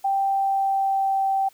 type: tone with pitch glide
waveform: sine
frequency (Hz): 784 to 777.2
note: G5 to G5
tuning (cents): 0 to -15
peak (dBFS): -19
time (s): 0.04-1.49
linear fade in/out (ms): 10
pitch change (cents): -15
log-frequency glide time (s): 0.22-1.28
effects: white hiss -56 dBFS RMS until 1.53 s